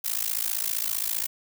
blue noise with amplitude modulation, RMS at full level -24 dBFS, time 0.04-1.27 s, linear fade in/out 10 ms, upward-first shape sine, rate 55.2 Hz, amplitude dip 100%, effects none

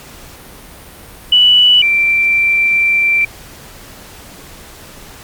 sine tone pair in turn, 2960 / 2349 Hz, F#7 / D7, 0 / 0 cents, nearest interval major third, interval 400 cents, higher first, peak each -5 / -9 dBFS, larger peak first, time 1.32-1.82 / 1.82-3.25 s, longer second, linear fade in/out 5 ms, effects pink hiss -36 dBFS RMS until 5.23 s + Opus 48 kbps

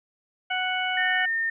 harmonic tone, 740 Hz, F#5, in tune, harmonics 1 / 2 / 3 / 4, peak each -29 / -29 / -30 / -31 dBFS, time 0.5-1.26 s, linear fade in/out 10 ms
sine tone, 1820 Hz, A#6, 42 cents flat, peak -23 dBFS, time 0.97-1.5 s, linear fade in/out 5 ms
effects none

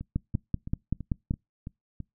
two click trains, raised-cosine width 5 ms, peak -24 / -14 dBFS, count 7 / 7, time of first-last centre 0.01-2.003 / 0.16-1.309 s, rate 3.01 / 5.22 Hz, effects noise-tail reverb RT60 0.2 s tail -26 dB re dry

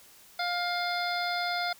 harmonic tone, 705 Hz, F5, 16 cents sharp, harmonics 1 / 2 / 3 / 5 / 6 / 7, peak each -31 / -34 / -36 / -38 / -39 / -39 dBFS, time 0.39-1.73 s, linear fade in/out 5 ms, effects white hiss -55 dBFS RMS until 1.79 s

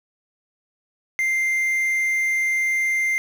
triangle tone with quantisation, 2093 Hz, C7, in tune, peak -17 dBFS, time 1.19-3.18 s, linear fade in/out 0 ms, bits 7, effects none

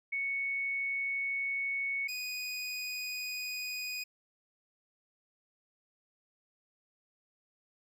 sine / 25% pulse tone pair in turn, 2217 / 2484 Hz, C#7 / D#7, 0 / -3 cents, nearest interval major second, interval 197 cents, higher second, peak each -31 / -32 dBFS, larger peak first, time 0.12-2.08 / 2.08-4.04 s, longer neither, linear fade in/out 10 ms, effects none

